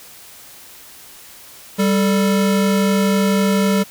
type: tone pair together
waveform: square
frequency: 196 / 440 Hz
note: G3 / A4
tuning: 0 / 0 cents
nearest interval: octave + major second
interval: 1400 cents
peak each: -15 / -22 dBFS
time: 1.78-3.84 s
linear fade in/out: 20 ms
effects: white hiss -41 dBFS RMS until 3.9 s